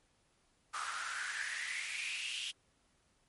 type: noise with high-pass filter sweep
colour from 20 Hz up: pink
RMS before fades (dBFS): -40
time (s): 0.73-2.52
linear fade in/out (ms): 20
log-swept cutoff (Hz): 1200 to 3100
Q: 6.8
effects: pink hiss -73 dBFS RMS until 3.28 s + MP3 48 kbps